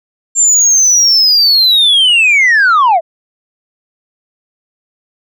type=linear sweep; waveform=sine; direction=down; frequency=7370 to 615 Hz; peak=-3 dBFS; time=0.35-3.01 s; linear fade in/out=50 ms; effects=tanh soft clip ceiling -4 dBFS